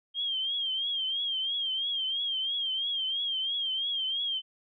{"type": "tone with vibrato", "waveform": "sine", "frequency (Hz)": 3200, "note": "G7", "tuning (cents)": 35, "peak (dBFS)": -28, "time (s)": [0.14, 4.42], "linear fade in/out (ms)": 50, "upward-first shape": "triangle", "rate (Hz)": 3, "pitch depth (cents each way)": 92, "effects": []}